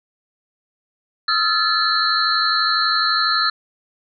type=tone cluster; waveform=sine; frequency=1273 / 1365 / 1731 / 4043 / 4306 Hz; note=D#6 / F6 / A6 / B7 / C8; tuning=+39 / -40 / -29 / +40 / +49 cents; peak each=-22 dBFS; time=1.28-3.5 s; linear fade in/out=5 ms; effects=none